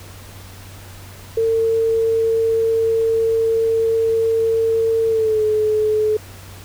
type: tone with pitch glide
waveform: sine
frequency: 451.6 to 429 Hz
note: A4 to A4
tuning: +45 to -44 cents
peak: -14 dBFS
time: 1.37-6.17 s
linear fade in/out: 5 ms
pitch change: -89 cents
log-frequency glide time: 5.07-5.42 s
effects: added 95 Hz sine -38 dBFS peak until 6.64 s + pink hiss -41 dBFS RMS until 6.64 s